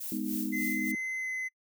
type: noise with tremolo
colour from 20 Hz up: violet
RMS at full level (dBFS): -37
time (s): 0-0.92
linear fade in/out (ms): 10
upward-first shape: sine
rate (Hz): 3.4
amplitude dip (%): 70
type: chord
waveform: sine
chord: G# minor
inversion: none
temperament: just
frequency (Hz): 207.7 / 249.2 / 311.5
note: G#3 / B3 / D#4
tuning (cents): 0 / +16 / +2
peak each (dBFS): -35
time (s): 0.12-0.95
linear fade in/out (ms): 2
type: tone with pitch glide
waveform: triangle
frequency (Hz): 2053 to 2040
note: C7 to C7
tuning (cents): -33 to -44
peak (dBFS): -30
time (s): 0.52-1.49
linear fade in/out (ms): 20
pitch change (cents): -11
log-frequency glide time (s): 1.18-1.28
effects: noise-tail reverb RT60 0.1 s tail -26 dB re dry